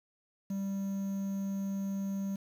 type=tone with quantisation; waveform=triangle; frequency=196 Hz; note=G3; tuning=in tune; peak=-30 dBFS; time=0.5-2.36 s; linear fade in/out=5 ms; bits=9; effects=none